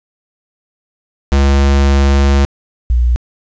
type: tone pair in turn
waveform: square / sine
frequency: 69.3 / 60.06 Hz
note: C#2 / B1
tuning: 0 / -48 cents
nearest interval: major second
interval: 248 cents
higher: first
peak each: -8 dBFS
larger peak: neither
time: 1.32-2.45 / 2.9-3.16 s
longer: first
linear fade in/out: 0 ms
effects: resampled to 16000 Hz + 8-bit